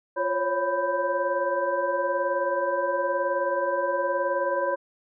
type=tone cluster; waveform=sine; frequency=350.6 / 538 / 557 / 992 / 1565 Hz; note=F4 / C5 / C#5 / B5 / G6; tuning=+7 / +48 / +8 / +7 / -3 cents; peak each=-34 / -31 / -26 / -28 / -33 dBFS; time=0.16-4.76 s; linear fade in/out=20 ms; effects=none